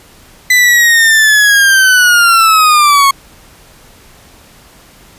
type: linear sweep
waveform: 40% pulse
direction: down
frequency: 2009 to 1090 Hz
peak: -4 dBFS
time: 0.5-3.11 s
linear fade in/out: 5 ms
effects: pink hiss -41 dBFS RMS until 5.18 s + resampled to 32000 Hz